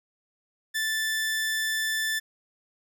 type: tone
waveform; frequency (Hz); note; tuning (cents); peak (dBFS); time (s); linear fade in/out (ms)
sawtooth; 1760; A6; 0; -22; 0.74-2.2; 20
effects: none